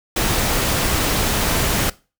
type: noise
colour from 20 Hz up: pink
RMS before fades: -19 dBFS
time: 0.16-1.9 s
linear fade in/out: 5 ms
effects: noise-tail reverb RT60 0.3 s tail -20 dB re dry